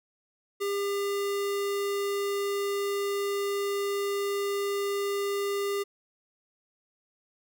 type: tone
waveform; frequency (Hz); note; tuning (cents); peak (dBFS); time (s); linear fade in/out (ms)
square; 401.4; G4; +41; -28; 0.6-5.84; 20
effects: none